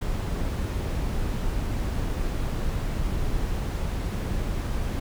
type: noise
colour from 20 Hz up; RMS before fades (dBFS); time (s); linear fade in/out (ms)
brown; -27; 0.01-5; 10
effects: none